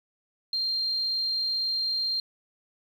sine tone, 4186 Hz, C8, in tune, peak -25 dBFS, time 0.53-2.2 s, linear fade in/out 2 ms, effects 9-bit

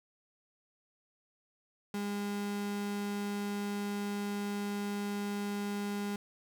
35% pulse tone, 203.6 Hz, G#3, 34 cents flat, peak -32 dBFS, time 1.94-6.16 s, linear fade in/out 2 ms, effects none

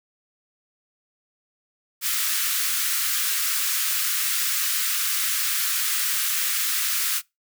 white high-pass noise, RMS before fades -24 dBFS, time 2.01-7.22 s, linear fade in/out 50 ms, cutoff 1200 Hz, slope 48 dB/octave, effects noise-tail reverb RT60 0.2 s tail -23 dB re dry

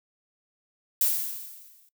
violet noise with exponential decay, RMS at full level -21 dBFS, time 1.01-1.89 s, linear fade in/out 2 ms, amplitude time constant 190 ms, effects noise-tail reverb RT60 0.1 s tail -19 dB re dry

